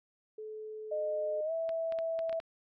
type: tone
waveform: sine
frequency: 432 Hz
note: A4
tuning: 32 cents flat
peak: -40 dBFS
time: 0.38-1.41 s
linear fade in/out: 5 ms
type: tone with pitch glide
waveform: sine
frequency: 612 to 655.9 Hz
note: D#5 to E5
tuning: -29 to -9 cents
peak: -31 dBFS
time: 0.91-2.4 s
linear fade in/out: 10 ms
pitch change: +120 cents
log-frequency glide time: 1.44-1.52 s
type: clicks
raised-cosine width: 0.3 ms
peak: -30 dBFS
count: 7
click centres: 1.692 / 1.923 / 1.988 / 2.191 / 2.295 / 2.328 / 2.401 s
effects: none